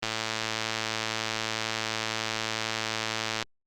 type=click train; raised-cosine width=0.2 ms; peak=-11 dBFS; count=378; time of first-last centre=0.03-3.426 s; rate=111 Hz; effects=Opus 24 kbps